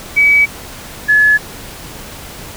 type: tone pair in turn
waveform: sine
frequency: 2280 / 1708.1 Hz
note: C#7 / G#6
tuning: +48 / +48 cents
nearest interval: perfect fourth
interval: 500 cents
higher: first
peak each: -6 dBFS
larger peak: neither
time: 0.16-0.46 / 1.08-1.38 s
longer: neither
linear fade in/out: 20 ms
effects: pink hiss -31 dBFS RMS until 2.56 s